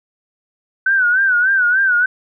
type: tone with vibrato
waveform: sine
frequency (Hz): 1509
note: F#6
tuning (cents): +34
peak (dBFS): -11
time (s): 0.86-2.06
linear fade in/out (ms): 5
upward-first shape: sine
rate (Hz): 3.4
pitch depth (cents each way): 100
effects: none